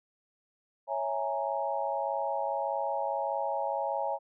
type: chord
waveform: sine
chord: A# half-diminished seventh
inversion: first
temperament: equal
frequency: 554.4 / 659.3 / 830.6 / 932.3 Hz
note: C#5 / E5 / G#5 / A#5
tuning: 0 / 0 / 0 / 0 cents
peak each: -34 / -35 / -33 / -36 dBFS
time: 0.87-4.19 s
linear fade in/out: 50 ms
effects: none